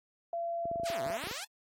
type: tone with pitch glide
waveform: sine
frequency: 680 to 674.5 Hz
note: F5 to E5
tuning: -46 to +40 cents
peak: -32 dBFS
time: 0.33-1.17 s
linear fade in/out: 2 ms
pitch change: -14 cents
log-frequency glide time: 0.58-1 s
type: clicks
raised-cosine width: 2 ms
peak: -29 dBFS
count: 11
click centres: 0.655 / 0.714 / 0.758 / 0.798 / 0.834 / 0.901 / 1.064 / 1.101 / 1.238 / 1.271 / 1.312 s
type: exponential two-way sweep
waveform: 5% pulse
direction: down then up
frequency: 880 to 116.54 to 880 Hz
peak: -27 dBFS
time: 0.85-1.45 s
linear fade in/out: 10 ms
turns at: 1.02 s
effects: high-pass 60 Hz 12 dB/octave + AAC 48 kbps

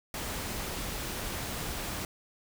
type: noise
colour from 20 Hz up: pink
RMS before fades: -36 dBFS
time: 0.14-2.05 s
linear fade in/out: 2 ms
effects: none

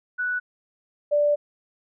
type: tone pair in turn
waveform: sine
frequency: 1479 / 586.9 Hz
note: F#6 / D5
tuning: -1 / -1 cents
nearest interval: octave + major third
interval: 1600 cents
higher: first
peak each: -23 / -17 dBFS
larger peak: second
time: 0.18-0.4 / 1.11-1.36 s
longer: second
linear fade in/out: 20 ms
effects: none

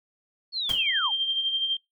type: linear sweep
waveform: sine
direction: down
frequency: 4435 to 740 Hz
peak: -26 dBFS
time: 0.52-1.12 s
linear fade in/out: 50 ms
type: noise with exponential decay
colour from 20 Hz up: pink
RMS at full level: -31 dBFS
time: 0.69-0.87 s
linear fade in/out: 2 ms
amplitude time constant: 37 ms
type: tone with tremolo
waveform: sine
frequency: 3169 Hz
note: G7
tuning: 18 cents sharp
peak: -21 dBFS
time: 0.7-1.77 s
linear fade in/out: 5 ms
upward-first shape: sine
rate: 12 Hz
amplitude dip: 50%
effects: noise-tail reverb RT60 0.2 s tail -25 dB re dry

